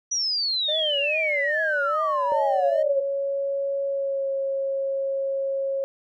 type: exponential sweep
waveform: sine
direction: down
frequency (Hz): 5920 to 525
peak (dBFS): -22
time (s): 0.11-3.01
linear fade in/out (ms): 10
type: tone with vibrato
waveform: triangle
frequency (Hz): 598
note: D5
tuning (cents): +31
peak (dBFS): -24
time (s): 0.68-2.83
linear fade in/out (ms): 10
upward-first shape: triangle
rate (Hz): 2.4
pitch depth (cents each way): 130
type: tone with pitch glide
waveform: sine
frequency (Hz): 554.4 to 544.9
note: C#5 to C#5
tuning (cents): 0 to -30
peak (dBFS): -23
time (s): 2.32-5.84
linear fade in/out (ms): 0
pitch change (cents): -30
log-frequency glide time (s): 3.86-4.29
effects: none